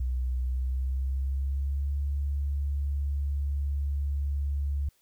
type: tone with pitch glide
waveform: sine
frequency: 63 to 70.72 Hz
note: B1 to C#2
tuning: +35 to +35 cents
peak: -26 dBFS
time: 0-4.89 s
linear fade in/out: 5 ms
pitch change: +200 cents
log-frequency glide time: 0.41-1.95 s
effects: white hiss -68 dBFS RMS until 5.01 s